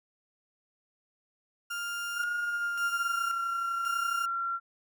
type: tone with tremolo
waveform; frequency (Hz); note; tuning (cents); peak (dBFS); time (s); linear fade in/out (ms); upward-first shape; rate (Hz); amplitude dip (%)
35% pulse; 1401; F6; +5; -31; 1.7-4.26; 10; square; 0.93; 65
type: tone with pitch glide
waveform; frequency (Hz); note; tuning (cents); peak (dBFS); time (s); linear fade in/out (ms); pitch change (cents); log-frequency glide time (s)
sine; 1428 to 1369; F6 to F6; +38 to -35; -29; 2.15-4.6; 50; -73; 2.36-3.22
effects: none